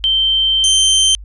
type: tone pair in turn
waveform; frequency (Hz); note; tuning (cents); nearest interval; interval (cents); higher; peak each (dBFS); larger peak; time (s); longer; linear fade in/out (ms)
sine / sawtooth; 3120 / 3120; G7 / G7; -9 / -9; unison; 0; neither; -11 / -6; second; 0.04-0.64 / 0.64-1.15; first; 0
effects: added 50 Hz sine -30 dBFS peak until 1.24 s + resampled to 24000 Hz